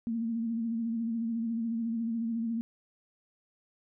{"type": "tone with vibrato", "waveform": "sine", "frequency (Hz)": 229, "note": "A#3", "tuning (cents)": -31, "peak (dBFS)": -29, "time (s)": [0.07, 2.61], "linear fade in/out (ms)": 0, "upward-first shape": "sine", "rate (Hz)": 14, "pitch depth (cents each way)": 44, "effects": []}